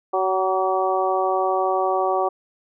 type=harmonic tone with a mistuned harmonic; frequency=188.1 Hz; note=F#3; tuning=29 cents sharp; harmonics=2 / 3 / 4 / 5 / 6; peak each=-24 / -25 / -22 / -29 / -26 dBFS; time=0.13-2.29 s; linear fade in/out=10 ms; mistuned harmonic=6; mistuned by=+22 cents; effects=none